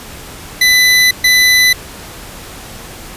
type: tone bursts at uneven times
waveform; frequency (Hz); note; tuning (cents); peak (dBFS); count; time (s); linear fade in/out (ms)
25% pulse; 2000; B6; +21; -3; 2; 0.61-1.11 / 1.24-1.73; 5
effects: pink hiss -31 dBFS RMS until 3.16 s + resampled to 32000 Hz